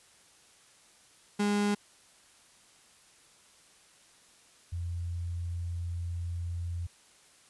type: tone pair in turn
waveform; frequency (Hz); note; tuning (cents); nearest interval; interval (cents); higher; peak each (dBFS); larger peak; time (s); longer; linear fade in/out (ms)
35% pulse / sine; 205.3 / 86.32; G#3 / F2; -20 / -20; octave + minor third; 1500; first; -24 / -32; first; 1.39-1.75 / 4.72-6.87; second; 10
effects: white hiss -60 dBFS RMS until 7.49 s + resampled to 24000 Hz